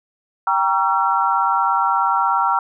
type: chord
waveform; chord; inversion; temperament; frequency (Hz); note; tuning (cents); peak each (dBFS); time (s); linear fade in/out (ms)
sine; G diminished seventh; none; just; 784 / 940.8 / 1128.9 / 1354.7; G5 / Bb5 / Db6 / Fb6; 0 / +16 / +31 / +47; -21 / -19 / -24 / -19; 0.47-2.59; 2
effects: none